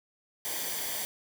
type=noise with comb filter; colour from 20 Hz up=white; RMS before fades=-34 dBFS; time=0.45-1.05 s; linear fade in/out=0 ms; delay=0.75 ms; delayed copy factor=-0.6; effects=none